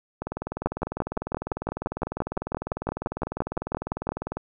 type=two click trains; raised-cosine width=1 ms; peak=-11 / -15 dBFS; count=21 / 84; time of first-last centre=0.66-4.091 / 0.22-4.37 s; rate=5.83 / 20 Hz; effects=none